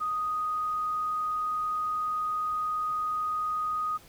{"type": "tone", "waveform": "sine", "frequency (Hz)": 1244.5, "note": "D#6", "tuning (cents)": 0, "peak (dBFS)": -27, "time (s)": [0, 3.98], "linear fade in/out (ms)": 20, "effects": ["pink hiss -54 dBFS RMS until 4.08 s"]}